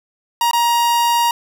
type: tone with dropouts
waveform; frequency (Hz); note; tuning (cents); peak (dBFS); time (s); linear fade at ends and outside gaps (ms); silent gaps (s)
45% pulse; 944; A#5; +22; -13; 0.41-1.31; 2; 0.512-0.532
effects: none